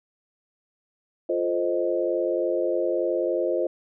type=chord; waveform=sine; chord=F dominant seventh; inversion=none; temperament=equal; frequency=349.2 / 440 / 523.3 / 622.3 Hz; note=F4 / A4 / C5 / Eb5; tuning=0 / 0 / 0 / 0 cents; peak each=-26 / -31 / -26 / -28 dBFS; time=1.29-3.67 s; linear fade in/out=5 ms; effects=none